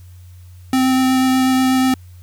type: tone with vibrato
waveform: square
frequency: 259.7 Hz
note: C4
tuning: 13 cents flat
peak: -13 dBFS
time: 0.73-1.94 s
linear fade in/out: 2 ms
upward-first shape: triangle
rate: 8.2 Hz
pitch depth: 11 cents each way
effects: added 90 Hz sine -37 dBFS peak until 2.22 s + white hiss -55 dBFS RMS until 2.22 s